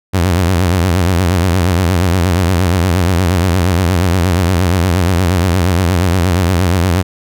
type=tone with vibrato; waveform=sawtooth; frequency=89.4 Hz; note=F2; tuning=41 cents sharp; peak=-6 dBFS; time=0.13-7.03 s; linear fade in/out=20 ms; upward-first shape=triangle; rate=8.5 Hz; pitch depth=160 cents each way; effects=none